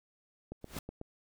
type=click train; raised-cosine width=2 ms; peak=-28 dBFS; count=5; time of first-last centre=0.52-1.014 s; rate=8.1 Hz
type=noise with exponential growth; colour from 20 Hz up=pink; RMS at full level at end=-37 dBFS; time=0.61-0.79 s; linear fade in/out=5 ms; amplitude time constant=39 ms
effects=none